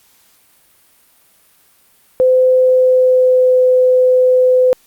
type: tone with pitch glide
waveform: sine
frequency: 512 to 507.6 Hz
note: C5 to B4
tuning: -38 to +47 cents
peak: -7 dBFS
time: 2.2-4.73 s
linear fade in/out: 0 ms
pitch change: -15 cents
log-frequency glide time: 2.59-3.6 s
effects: white hiss -52 dBFS RMS until 4.86 s + Opus 48 kbps